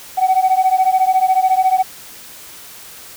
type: beating tone pair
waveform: sine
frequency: 747 / 761 Hz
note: F#5 / F#5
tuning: +16 / +48 cents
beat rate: 14 Hz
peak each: -12 / -13 dBFS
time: 0.17-1.83 s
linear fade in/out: 20 ms
effects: tanh soft clip ceiling -7 dBFS + white hiss -37 dBFS RMS until 3.16 s